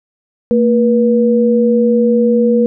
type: tone pair together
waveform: sine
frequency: 227.2 / 482.8 Hz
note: A#3 / B4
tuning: -44 / -39 cents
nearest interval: octave + minor second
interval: 1305 cents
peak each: -11 dBFS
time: 0.51-2.66 s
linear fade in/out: 0 ms
effects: none